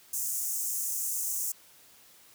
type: high-pass noise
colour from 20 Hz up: pink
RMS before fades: -32 dBFS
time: 0.13-1.52 s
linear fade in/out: 5 ms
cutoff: 6300 Hz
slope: 48 dB/octave
effects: white hiss -57 dBFS RMS until 2.34 s + high-pass 60 Hz 12 dB/octave